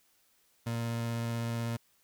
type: tone with vibrato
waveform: 30% pulse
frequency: 116.5 Hz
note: A#2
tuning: 1 cent flat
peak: -29 dBFS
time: 0.66-1.77 s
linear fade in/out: 10 ms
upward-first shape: sine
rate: 16 Hz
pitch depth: 10 cents each way
effects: white hiss -69 dBFS RMS until 2.03 s